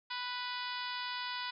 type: harmonic tone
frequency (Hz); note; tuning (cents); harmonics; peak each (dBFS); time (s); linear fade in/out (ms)
493.9; B4; 0; 2 / 3 / 4 / 5 / 6 / 7 / 8 / 9 / 10; -41 / -44 / -46 / -48 / -47 / -46 / -47 / -48 / -48; 0.1-1.51; 10
effects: none